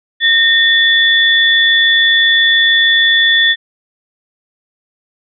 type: tone pair together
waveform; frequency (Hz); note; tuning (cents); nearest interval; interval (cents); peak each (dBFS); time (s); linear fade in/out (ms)
sine; 1833 / 3460; A#6 / A7; -30 / -30; major seventh; 1100; -10; 0.2-3.56; 50
effects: none